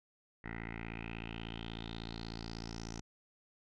10% pulse tone with low-pass filter sweep, 56.4 Hz, A1, 44 cents sharp, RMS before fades -44 dBFS, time 0.44-3.01 s, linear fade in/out 5 ms, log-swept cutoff 1900 to 6100 Hz, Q 5.9, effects none

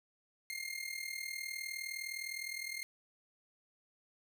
sawtooth tone with amplitude modulation, 2119 Hz, C7, 21 cents sharp, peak -33 dBFS, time 0.5-2.83 s, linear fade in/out 0 ms, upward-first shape sine, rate 39.7 Hz, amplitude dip 75%, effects none

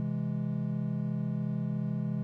triangle chord, C augmented, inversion none, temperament equal, 130.81 / 164.81 / 207.7 Hz, C3 / E3 / G#3, 0 / 0 / 0 cents, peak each -32 dBFS, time 0-2.23 s, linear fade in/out 0 ms, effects none

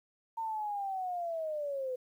sine linear sweep, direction down, 914 to 498.9 Hz, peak -33 dBFS, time 0.37-1.96 s, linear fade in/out 10 ms, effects 11-bit

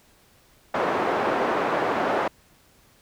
pink band-pass noise, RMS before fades -24 dBFS, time 0.74-2.28 s, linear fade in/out 5 ms, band 410 to 1200 Hz, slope 12 dB/octave, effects pink hiss -58 dBFS RMS until 3.01 s

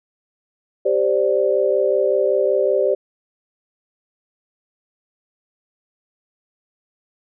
sine chord, G suspended fourth, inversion none, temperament just, 392 / 522.7 / 588 Hz, G4 / C5 / D5, 0 / -2 / +2 cents, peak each -19 dBFS, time 0.85-2.95 s, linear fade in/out 10 ms, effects none

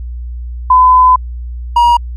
sine / triangle tone pair in turn, 1011 / 952.9 Hz, B5 / A#5, +40 / +38 cents, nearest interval minor second, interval 102 cents, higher first, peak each -3 dBFS, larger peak neither, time 0.7-1.16 / 1.76-1.97 s, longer first, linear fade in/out 5 ms, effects added 60 Hz sine -20 dBFS peak until 2.16 s

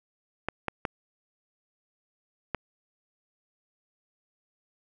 clicks, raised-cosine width 0.5 ms, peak -13 dBFS, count 4, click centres 0.486 / 0.683 / 0.852 / 2.547 s, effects none

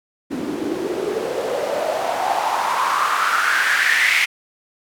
white noise with band-pass filter sweep, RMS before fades -20 dBFS, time 0.3-4.26 s, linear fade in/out 20 ms, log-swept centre 270 to 2200 Hz, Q 5.4, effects none

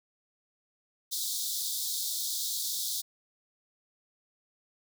pink high-pass noise, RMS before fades -33 dBFS, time 1.11-3.02 s, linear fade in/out 20 ms, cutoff 3500 Hz, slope 96 dB/octave, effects none

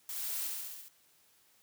blue noise with echo, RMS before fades -40 dBFS, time 0.09-0.47 s, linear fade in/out 2 ms, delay 69 ms, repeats 6, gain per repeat -2 dB, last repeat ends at 0.884 s, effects white hiss -67 dBFS RMS until 1.62 s + high-pass 60 Hz 12 dB/octave

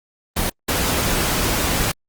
pink noise bursts at uneven times, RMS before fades -20 dBFS, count 2, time 0.36-0.5 / 0.68-1.92 s, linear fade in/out 10 ms, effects Opus 24 kbps

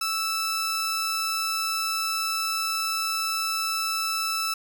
sawtooth tone pair together, 1318.5 / 2637 Hz, E6 / E7, 0 / 0 cents, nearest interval octave, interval 1200 cents, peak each -23 dBFS, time 0.01-4.54 s, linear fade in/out 5 ms, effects none

